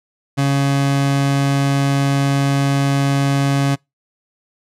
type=tone; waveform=30% pulse; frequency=139.1 Hz; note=C#3; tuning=6 cents sharp; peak=-11 dBFS; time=0.37-3.76 s; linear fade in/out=20 ms; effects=noise-tail reverb RT60 0.2 s tail -26 dB re dry + low-pass 10000 Hz 12 dB/octave